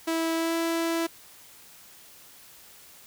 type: tone with pitch glide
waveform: sawtooth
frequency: 327.2 to 331.6 Hz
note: E4 to E4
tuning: -13 to +10 cents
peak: -21 dBFS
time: 0.07-1.07 s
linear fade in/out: 10 ms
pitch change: +23 cents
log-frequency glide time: 0.35-0.55 s
effects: white hiss -51 dBFS RMS until 3.06 s